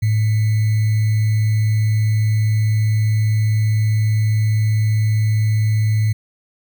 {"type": "tone with sample-and-hold", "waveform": "sine", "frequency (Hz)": 108.1, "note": "A2", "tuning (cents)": -30, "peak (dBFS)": -13, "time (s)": [0.02, 6.13], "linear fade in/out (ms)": 10, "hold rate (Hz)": 2100, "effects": []}